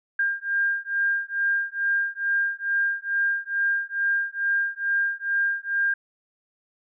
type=beating tone pair; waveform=sine; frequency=1602 / 1604.3 Hz; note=G6 / G6; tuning=+37 / +40 cents; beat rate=2.3 Hz; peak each=-25 dBFS; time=0.19-5.94 s; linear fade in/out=5 ms; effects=none